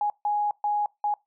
sine tone bursts at uneven times, 830.6 Hz, G#5, in tune, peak -22 dBFS, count 4, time 0.01-0.1 / 0.25-0.51 / 0.64-0.86 / 1.04-1.14 s, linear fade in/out 2 ms, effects noise-tail reverb RT60 0.2 s tail -23 dB re dry

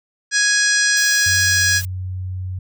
harmonic tone, 830.6 Hz, G#5, in tune, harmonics 2 / 3 / 4 / 5 / 6 / 7 / 8 / 9 / 10, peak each -16 / -29 / -29 / -26 / -22 / -21 / -31 / -26 / -29 dBFS, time 0.31-1.82 s, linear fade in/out 50 ms
blue noise, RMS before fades -31 dBFS, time 0.97-1.85 s, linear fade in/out 0 ms
sine tone, 92.5 Hz, F#2, in tune, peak -23 dBFS, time 1.26-2.59 s, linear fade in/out 5 ms
effects none

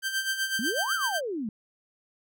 sawtooth tone with tremolo, 1566 Hz, G6, 2 cents flat, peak -21 dBFS, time 0.02-1.21 s, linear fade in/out 50 ms, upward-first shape sine, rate 8 Hz, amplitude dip 65%
sine exponential two-way sweep, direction up then down, 201.2 to 1539 to 201.2 Hz, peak -29 dBFS, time 0.59-1.49 s, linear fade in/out 2 ms, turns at 0.94 s
effects none

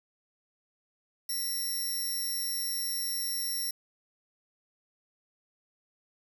5% pulse tone pair together, 1975.5 / 5515 Hz, B6 / F8, 0 / -23 cents, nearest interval octave + tritone, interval 1777 cents, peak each -32 / -25 dBFS, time 1.29-3.71 s, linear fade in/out 5 ms, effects none

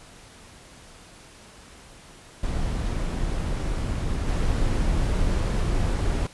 brown noise with level steps, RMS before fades -26 / -23 dBFS, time 2.43-6.27 s, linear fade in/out 5 ms, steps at 4.27 s, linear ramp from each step 2 ms, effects pink hiss -48 dBFS RMS until 6.33 s + resampled to 24000 Hz

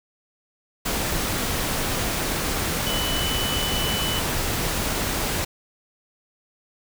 sine tone in noise, 2985 Hz, F#7, 15 cents sharp, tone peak -27 dBFS, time 2.86-4.2 s, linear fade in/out 10 ms, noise pink, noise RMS -25 dBFS, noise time 0.85-5.45 s, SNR -5 dB, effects none

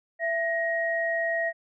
sine tone pair together, 666.2 / 1883 Hz, E5 / A#6, +18 / +17 cents, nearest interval octave + tritone, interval 1799 cents, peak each -27 dBFS, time 0.19-1.53 s, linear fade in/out 50 ms, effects none

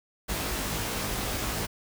pink noise with comb filter, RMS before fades -31 dBFS, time 0.28-1.67 s, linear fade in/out 20 ms, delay 19 ms, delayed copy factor +0.85, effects none

